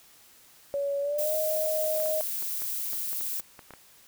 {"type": "tone with pitch glide", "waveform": "sine", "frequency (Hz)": [563, 624.7], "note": ["C#5", "D#5"], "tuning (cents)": [27, 7], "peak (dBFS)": -26, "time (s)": [0.74, 2.21], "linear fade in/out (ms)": 0, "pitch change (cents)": 180, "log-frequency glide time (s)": [1.01, 1.34]}
{"type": "noise", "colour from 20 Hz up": "violet", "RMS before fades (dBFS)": -32, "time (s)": [1.18, 3.41], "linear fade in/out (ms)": 10}
{"type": "clicks", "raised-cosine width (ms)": 0.5, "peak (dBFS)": -29, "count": 11, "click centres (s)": [2.002, 2.059, 2.425, 2.62, 2.932, 3.13, 3.21, 3.398, 3.592, 3.707, 3.737]}
{"effects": ["white hiss -56 dBFS RMS until 4.07 s"]}